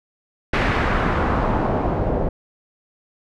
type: noise with low-pass filter sweep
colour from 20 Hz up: pink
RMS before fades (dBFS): -20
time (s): 0.53-2.29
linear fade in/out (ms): 5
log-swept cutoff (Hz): 2300 to 560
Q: 1.3
effects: none